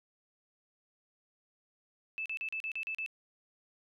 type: tone bursts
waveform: sine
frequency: 2627 Hz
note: E7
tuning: 7 cents flat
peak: -34 dBFS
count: 8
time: 2.18-3.062 s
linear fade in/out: 0 ms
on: 77 ms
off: 38 ms
effects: none